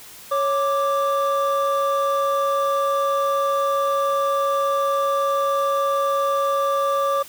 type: tone pair together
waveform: triangle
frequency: 554 / 1174.7 Hz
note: C#5 / D6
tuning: -1 / 0 cents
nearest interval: octave + minor second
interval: 1301 cents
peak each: -19 dBFS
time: 0.31-7.23 s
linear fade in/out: 10 ms
effects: white hiss -42 dBFS RMS until 7.28 s